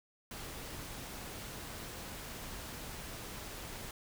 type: noise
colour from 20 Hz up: pink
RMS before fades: -45 dBFS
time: 0.31-3.91 s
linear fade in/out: 2 ms
effects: none